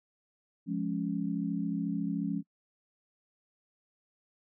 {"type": "chord", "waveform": "sine", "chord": "Db major", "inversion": "first", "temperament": "equal with one note detuned", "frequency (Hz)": [174.61, 208.5, 277.2], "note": ["F3", "Ab3", "Db4"], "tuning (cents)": [0, 7, 0], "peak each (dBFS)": -34, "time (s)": [0.66, 2.43], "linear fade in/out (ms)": 50, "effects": ["noise-tail reverb RT60 0.1 s tail -26 dB re dry"]}